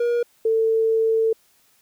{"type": "tone pair in turn", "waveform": ["triangle", "sine"], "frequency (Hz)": [476.3, 447], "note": ["A#4", "A4"], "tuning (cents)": [37, 27], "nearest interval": "minor second", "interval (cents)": 110, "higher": "first", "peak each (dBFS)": -16, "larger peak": "neither", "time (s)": [[0, 0.23], [0.45, 1.33]], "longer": "second", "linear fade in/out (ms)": 5, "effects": ["white hiss -60 dBFS RMS until 1.81 s"]}